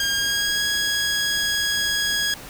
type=tone with pitch glide; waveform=15% pulse; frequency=1616 to 1659.5 Hz; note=G#6 to G#6; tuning=-48 to -2 cents; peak=-14 dBFS; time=0-2.34 s; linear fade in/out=2 ms; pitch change=+46 cents; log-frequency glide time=0.11-0.65 s; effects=pink hiss -39 dBFS RMS until 2.49 s